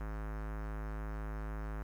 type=tone with low-pass filter; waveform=square; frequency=53 Hz; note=G#1; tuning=36 cents sharp; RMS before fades=-40 dBFS; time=0-1.83 s; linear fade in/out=5 ms; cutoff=1500 Hz; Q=2.2; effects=10-bit